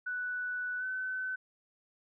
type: tone with pitch glide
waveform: sine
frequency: 1484 to 1516.9 Hz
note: F#6 to F#6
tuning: +5 to +43 cents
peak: -33 dBFS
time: 0.06-1.36 s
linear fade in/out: 10 ms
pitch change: +38 cents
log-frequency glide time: 0.79-0.84 s
effects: none